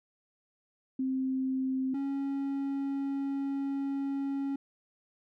sine / triangle tone pair in turn, 262.4 / 276 Hz, C4 / C#4, +5 / -7 cents, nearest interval minor second, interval 88 cents, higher second, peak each -28 dBFS, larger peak neither, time 0.99-1.94 / 1.94-4.56 s, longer second, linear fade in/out 5 ms, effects none

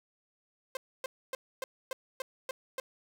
sawtooth tone bursts, 523.3 Hz, C5, in tune, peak -30 dBFS, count 8, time 0.75-2.8 s, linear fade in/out 2 ms, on 20 ms, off 270 ms, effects none

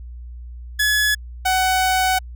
sawtooth tone pair in turn, 1700 / 748.8 Hz, G#6 / F#5, +40 / +20 cents, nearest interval octave + major second, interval 1420 cents, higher first, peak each -12 dBFS, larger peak neither, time 0.79-1.15 / 1.45-2.19 s, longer second, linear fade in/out 10 ms, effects added 60 Hz sine -32 dBFS peak until 2.35 s

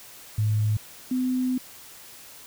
sine tone pair in turn, 107 / 254.5 Hz, A2 / C4, -48 / -48 cents, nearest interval octave + minor third, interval 1500 cents, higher second, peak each -20 / -22 dBFS, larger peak first, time 0.38-0.77 / 1.11-1.58 s, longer second, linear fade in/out 5 ms, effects white hiss -46 dBFS RMS until 2.46 s

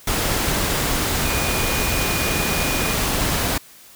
sine tone in noise, 2449 Hz, D#7, 28 cents flat, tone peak -28 dBFS, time 1.25-2.94 s, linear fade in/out 5 ms, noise pink, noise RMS -21 dBFS, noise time 0.07-3.58 s, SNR -10 dB, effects white hiss -46 dBFS RMS until 3.95 s

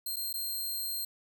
5% pulse tone with dropouts, 4188 Hz, C8, 1 cent sharp, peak -26 dBFS, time 0.06-1.05 s, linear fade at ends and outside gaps 5 ms, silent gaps 0.161-0.166 / 0.329-0.339 s, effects 11-bit

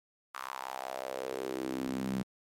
sawtooth tone with high-pass filter sweep, 65.41 Hz, C2, in tune, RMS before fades -37 dBFS, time 0.34-2.23 s, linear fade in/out 10 ms, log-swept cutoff 1200 to 180 Hz, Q 3.8, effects MP3 64 kbps

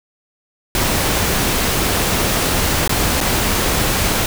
pink noise with dropouts, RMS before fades -17 dBFS, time 0.75-4.26 s, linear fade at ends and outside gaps 1 ms, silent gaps 2.877-2.894 / 3.205-3.211 s, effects none

